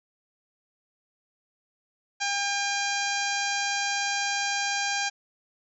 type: harmonic tone with a mistuned harmonic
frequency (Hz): 803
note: G5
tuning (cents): +41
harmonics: 1 / 2 / 3 / 4 / 5 / 6 / 7 / 8 / 9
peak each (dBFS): -31 / -31 / -33 / -37 / -37 / -36 / -36 / -36 / -40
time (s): 2.2-5.1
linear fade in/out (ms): 20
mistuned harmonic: 6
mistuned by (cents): -19
effects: none